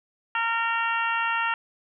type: harmonic tone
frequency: 459.6 Hz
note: A#4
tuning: 25 cents flat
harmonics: 2 / 3 / 4 / 5 / 6 / 7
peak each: -28 / -27 / -30 / -38 / -30 / -41 dBFS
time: 0.35-1.54 s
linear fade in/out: 2 ms
effects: none